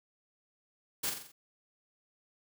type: noise with echo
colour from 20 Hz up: white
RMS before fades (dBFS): -33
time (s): 1.03-1.1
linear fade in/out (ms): 10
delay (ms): 44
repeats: 5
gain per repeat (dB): -5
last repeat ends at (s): 1.32
effects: none